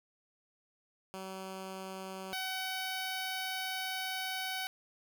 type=tone pair in turn; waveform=10% pulse; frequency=190 / 755 Hz; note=F#3 / F#5; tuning=+46 / +35 cents; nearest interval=2 octaves; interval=2389 cents; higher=second; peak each=-33 / -27 dBFS; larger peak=second; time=1.14-2.33 / 2.33-4.67 s; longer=second; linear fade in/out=0 ms; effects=none